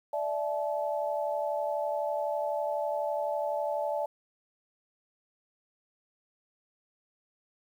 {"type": "chord", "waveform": "sine", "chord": "D suspended second", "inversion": "none", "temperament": "equal with one note detuned", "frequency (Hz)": [587.3, 659.3, 862.4], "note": ["D5", "E5", "A5"], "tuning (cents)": [0, 0, -35], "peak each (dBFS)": [-31, -34, -34], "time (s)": [0.13, 4.06], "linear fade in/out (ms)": 5, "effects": ["10-bit"]}